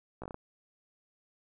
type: slowing click train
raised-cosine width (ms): 1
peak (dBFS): -27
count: 6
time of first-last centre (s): 0.22-0.344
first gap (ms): 16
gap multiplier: 1.22
effects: none